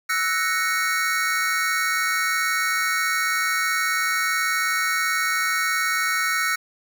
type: chord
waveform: square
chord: F# dominant seventh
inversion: third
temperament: equal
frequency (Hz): 1318.5 / 1480 / 1864.7 / 2217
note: E6 / F#6 / A#6 / C#7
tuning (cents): 0 / 0 / 0 / 0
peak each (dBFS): -27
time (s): 0.09-6.56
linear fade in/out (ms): 10
effects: none